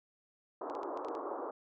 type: band-pass noise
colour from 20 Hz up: pink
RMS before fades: -40 dBFS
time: 0.61-1.51 s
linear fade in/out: 5 ms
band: 310 to 1200 Hz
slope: 48 dB/octave
type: clicks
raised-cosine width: 0.2 ms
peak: -36 dBFS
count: 7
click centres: 0.699 / 0.751 / 0.832 / 0.974 / 1.048 / 1.085 / 1.151 s
effects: none